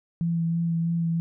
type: tone with vibrato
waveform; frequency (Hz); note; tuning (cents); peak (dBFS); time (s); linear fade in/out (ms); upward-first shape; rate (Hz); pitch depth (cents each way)
sine; 167.3; E3; +26; -22; 0.21-1.2; 0; sine; 3.1; 16
effects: none